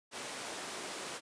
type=high-pass noise; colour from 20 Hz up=pink; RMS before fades=-42 dBFS; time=0.11-1.21 s; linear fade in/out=50 ms; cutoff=330 Hz; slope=12 dB/octave; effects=resampled to 22050 Hz